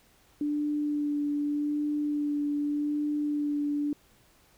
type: tone with vibrato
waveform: sine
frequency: 293.7 Hz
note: D4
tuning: in tune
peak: -26 dBFS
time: 0.41-3.93 s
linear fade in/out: 2 ms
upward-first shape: sine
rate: 0.84 Hz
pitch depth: 15 cents each way
effects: pink hiss -62 dBFS RMS until 4.57 s